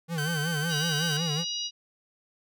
square tone with vibrato, 157.7 Hz, D#3, 24 cents sharp, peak -29 dBFS, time 0.08-1.45 s, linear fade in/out 50 ms, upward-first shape sine, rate 5.4 Hz, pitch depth 140 cents each way
sawtooth tone, 1538 Hz, G6, 33 cents flat, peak -27 dBFS, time 0.18-1.17 s, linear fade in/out 2 ms
harmonic tone, 960 Hz, B5, 49 cents flat, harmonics 3 / 4 / 5 / 6, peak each -34 / -35 / -36 / -37 dBFS, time 0.68-1.71 s, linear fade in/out 50 ms
effects none

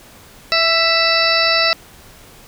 harmonic tone with a mistuned harmonic, 659.3 Hz, E5, in tune, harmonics 1 / 2 / 3 / 4 / 6 / 7 / 8, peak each -20 / -20 / -20 / -20 / -20 / -20 / -20 dBFS, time 0.52-1.73 s, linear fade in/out 0 ms, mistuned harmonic 2, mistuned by +20 cents, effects pink hiss -43 dBFS RMS until 2.47 s

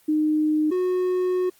sine / triangle tone pair in turn, 306.7 / 365.4 Hz, D#4 / F#4, -25 / -22 cents, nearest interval minor third, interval 303 cents, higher second, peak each -18 dBFS, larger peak neither, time 0.08-0.71 / 0.71-1.5 s, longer second, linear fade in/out 10 ms, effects white hiss -58 dBFS RMS until 1.59 s + Opus 32 kbps

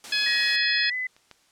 white high-pass noise, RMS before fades -38 dBFS, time 0.04-0.56 s, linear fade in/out 0 ms, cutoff 180 Hz, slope 12 dB/octave
harmonic tone, 843 Hz, G#5, 26 cents sharp, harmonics 2 / 3 / 4 / 5 / 6, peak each -28 / -28 / -28 / -28 / -28 dBFS, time 0.12-0.9 s, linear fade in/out 5 ms
sine tone with pitch glide, 1900 to 2013 Hz, A#6 to B6, +33 to +33 cents, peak -26 dBFS, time 0.26-1.07 s, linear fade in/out 5 ms, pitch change +100 cents, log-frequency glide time 0.88-0.94 s
clicks, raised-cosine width 0.2 ms, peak -35 / -26 dBFS, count 2, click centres 1.165 / 1.313 s
effects white hiss -62 dBFS RMS until 1.51 s + low-pass 8000 Hz 12 dB/octave

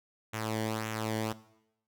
sawtooth tone with flanger, 110 Hz, A2, in tune, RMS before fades -34 dBFS, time 0.33-1.33 s, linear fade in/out 10 ms, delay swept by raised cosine 0.21 to 0.79 ms, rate 1.8 Hz, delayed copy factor -0.65, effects noise-tail reverb RT60 0.8 s tail -18 dB re dry

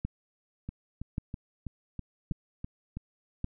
two click trains, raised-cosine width 5 ms, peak -24 / -19 dBFS, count 8 / 4, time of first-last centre 0.69-2.97 / 0.05-3.444 s, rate 3.07 / 0.884 Hz, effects none

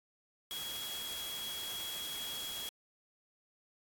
sine tone in noise, 3322 Hz, G#7, in tune, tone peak -40 dBFS, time 0.51-2.69 s, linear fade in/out 0 ms, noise white, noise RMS -44 dBFS, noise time 0.51-2.69 s, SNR +1 dB, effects AAC 64 kbps

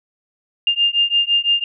sine beating tone pair, 2805 / 2810.9 Hz, F7 / F7, +7 / +11 cents, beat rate 5.9 Hz, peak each -17 dBFS, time 0.67-1.64 s, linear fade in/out 2 ms, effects none

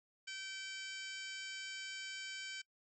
harmonic tone, 772 Hz, G5, 27 cents flat, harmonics 2 / 3 / 4 / 5 / 6 / 7 / 8 / 9 / 10, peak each -49 / -49 / -49 / -60 / -52 / -57 / -64 / -54 / -60 dBFS, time 0.27-2.62 s, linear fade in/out 10 ms, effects noise-tail reverb RT60 0.1 s tail -25 dB re dry

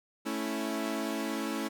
sawtooth chord, A major, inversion none, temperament equal, 220 / 277.2 / 329.6 Hz, A3 / C#4 / E4, 0 / 0 / 0 cents, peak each -32 dBFS, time 0.25-1.69 s, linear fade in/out 20 ms, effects none

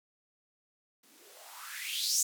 violet noise with band-pass filter sweep, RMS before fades -36 dBFS, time 1.03-2.23 s, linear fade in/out 5 ms, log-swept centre 200 to 7100 Hz, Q 5.4, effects none

